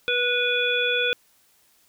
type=harmonic tone with a mistuned harmonic; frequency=489.1 Hz; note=B4; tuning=17 cents flat; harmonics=1 / 3 / 5 / 7; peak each=-26 / -26 / -25 / -26 dBFS; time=0.08-1.13 s; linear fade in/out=0 ms; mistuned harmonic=5; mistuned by=+16 cents; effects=white hiss -61 dBFS RMS until 1.88 s